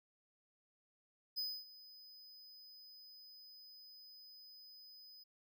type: tone with ADSR envelope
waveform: square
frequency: 5010 Hz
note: D#8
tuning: 11 cents sharp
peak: -37 dBFS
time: 1.36-5.24 s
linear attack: 23 ms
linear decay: 260 ms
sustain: -19 dB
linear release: 13 ms
effects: none